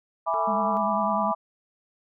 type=chord; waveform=sine; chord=E dominant seventh; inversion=none; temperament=equal; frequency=659.3 / 830.6 / 987.8 / 1174.7 Hz; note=E5 / G#5 / B5 / D6; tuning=0 / 0 / 0 / 0 cents; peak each=-28 / -29 / -27 / -28 dBFS; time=0.26-1.35 s; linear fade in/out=20 ms
type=harmonic tone; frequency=223.5 Hz; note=A3; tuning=27 cents sharp; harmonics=2 / 3 / 4 / 5 / 6; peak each=-37 / -43 / -39 / -41 / -43 dBFS; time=0.34-0.77 s; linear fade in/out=0 ms
type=tone with vibrato; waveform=sine; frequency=207.7 Hz; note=G#3; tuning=in tune; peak=-29 dBFS; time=0.47-1.32 s; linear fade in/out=10 ms; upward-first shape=sine; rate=10 Hz; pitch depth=53 cents each way
effects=none